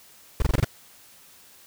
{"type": "noise bursts", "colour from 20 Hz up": "brown", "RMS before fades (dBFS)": -19, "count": 6, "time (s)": [0.4, 0.646], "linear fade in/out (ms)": 2, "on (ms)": 21, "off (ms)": 24, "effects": ["white hiss -52 dBFS RMS until 1.66 s"]}